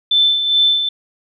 sine tone with tremolo, 3531 Hz, A7, 5 cents sharp, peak -9 dBFS, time 0.11-0.89 s, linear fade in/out 5 ms, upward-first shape sine, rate 2.4 Hz, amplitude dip 55%, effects none

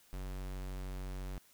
square tone, 46.88 Hz, F#1, 23 cents sharp, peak -40 dBFS, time 0.13-1.38 s, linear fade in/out 0 ms, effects white hiss -65 dBFS RMS until 1.53 s

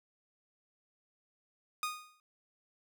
sawtooth tone with exponential decay, 1235 Hz, D#6, 13 cents flat, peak -27 dBFS, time 1.83-2.2 s, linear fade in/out 1 ms, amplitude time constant 80 ms, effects none

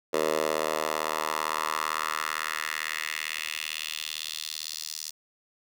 10% pulse tone with high-pass filter sweep, 77.78 Hz, D#2, in tune, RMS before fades -31 dBFS, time 0.13-5.11 s, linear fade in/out 10 ms, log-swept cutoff 490 to 5300 Hz, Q 2.2, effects none

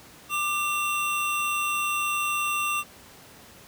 square tone pair together, 1188.6 / 2729 Hz, D6 / F7, +20 / -41 cents, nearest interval octave + major second, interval 1439 cents, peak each -28 dBFS, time 0.29-2.84 s, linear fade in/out 50 ms, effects pink hiss -49 dBFS RMS until 3.67 s + high-pass 80 Hz 12 dB/octave

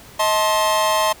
45% pulse chord, A diminished, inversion second, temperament just, 633.6 / 880 / 1056 Hz, Eb5 / A5 / C6, +31 / 0 / +16 cents, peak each -20 / -21 / -20 dBFS, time 0.19-1.13 s, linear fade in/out 10 ms, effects pink hiss -43 dBFS RMS until 1.2 s

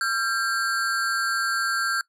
square ring-modulated tone, 1480 Hz, F#6, in tune, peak -20 dBFS, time 0.01-2.01 s, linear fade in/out 0 ms, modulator 112 Hz, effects noise-tail reverb RT60 0.1 s tail -21 dB re dry + low-pass 12000 Hz 12 dB/octave

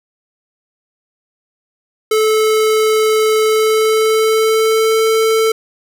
square tone with pitch glide, 434.8 to 443.7 Hz, A4 to A4, -21 to +14 cents, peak -11 dBFS, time 2.11-5.52 s, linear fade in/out 5 ms, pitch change +35 cents, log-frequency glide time 3.42-5.03 s, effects none

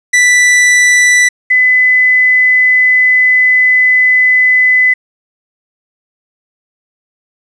45% pulse / sine tone pair in turn, 1975.5 / 2010 Hz, B6 / B6, 0 / +30 cents, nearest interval unison, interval 30 cents, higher second, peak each -5 dBFS, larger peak neither, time 0.13-1.29 / 1.5-4.94 s, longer second, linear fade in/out 10 ms, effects resampled to 22050 Hz + 7-bit

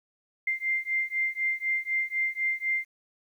sine beating tone pair, 2093 / 2097 Hz, C7 / C7, 0 / +3 cents, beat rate 4 Hz, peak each -29 dBFS, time 0.47-2.85 s, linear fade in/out 5 ms, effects 10-bit

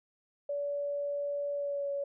sine tone with pitch glide, 573 to 563.2 Hz, D5 to C#5, -43 to +27 cents, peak -31 dBFS, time 0.49-2.04 s, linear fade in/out 5 ms, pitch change -30 cents, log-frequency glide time 1.53-1.9 s, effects none

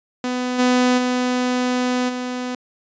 sawtooth tone with level steps, 250 Hz, B3, 21 cents sharp, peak -17 / -10 / -14 / -20 dBFS, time 0.24-2.55 s, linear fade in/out 2 ms, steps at 0.58 / 0.97 / 2.08 s, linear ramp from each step 20 ms, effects resampled to 16000 Hz

